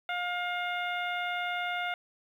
harmonic tone, 710 Hz, F5, 28 cents sharp, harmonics 1 / 2 / 3 / 4 / 5, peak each -34 / -35 / -36 / -42 / -43 dBFS, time 0.09-1.94 s, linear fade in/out 2 ms, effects 10-bit

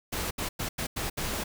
pink noise bursts at uneven times, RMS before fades -32 dBFS, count 6, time 0.12-0.31 / 0.38-0.49 / 0.59-0.69 / 0.78-0.87 / 0.96-1.1 / 1.17-1.44 s, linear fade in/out 10 ms, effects none

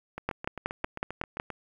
two click trains, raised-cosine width 0.5 ms, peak -21 / -13 dBFS, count 11 / 7, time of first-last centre 0.18-1.503 / 0.29-1.399 s, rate 7.56 / 5.41 Hz, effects 9-bit

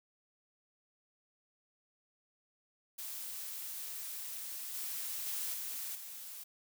blue noise with level steps, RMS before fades -43 / -40 / -38 / -41 / -47 dBFS, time 2.98-6.44 s, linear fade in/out 10 ms, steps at 4.74 / 5.26 / 5.54 / 5.95 s, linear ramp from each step 2 ms, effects none

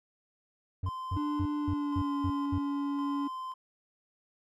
triangle tone bursts, 91.8 Hz, F#2, 13 cents flat, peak -27 dBFS, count 7, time 0.83-2.584 s, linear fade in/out 5 ms, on 62 ms, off 220 ms
triangle tone with tremolo, 1035 Hz, C6, 19 cents flat, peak -34 dBFS, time 0.86-3.54 s, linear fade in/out 5 ms, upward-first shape square, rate 0.94 Hz, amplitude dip 40%
triangle tone with pitch glide, 295.6 to 283.1 Hz, D4 to C#4, +11 to +37 cents, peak -28 dBFS, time 1.16-3.28 s, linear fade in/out 10 ms, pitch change -74 cents, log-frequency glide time 1.57-2.16 s
effects none

